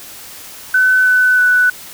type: tone with pitch steps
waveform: sine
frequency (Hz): 1512 / 1499.8 / 1487.7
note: F#6 / F#6 / F#6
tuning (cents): +37 / +23 / +9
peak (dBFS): -8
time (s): 0.74-1.7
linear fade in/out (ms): 5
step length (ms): 320
effects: white hiss -34 dBFS RMS until 1.93 s